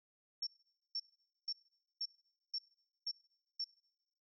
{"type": "tone bursts", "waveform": "sine", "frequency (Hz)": 5450, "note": "F8", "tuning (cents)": -43, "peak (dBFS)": -36, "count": 7, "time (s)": [0.42, 3.643], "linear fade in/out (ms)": 5, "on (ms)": 49, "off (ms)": 480, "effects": ["noise-tail reverb RT60 1.0 s tail -24 dB re dry"]}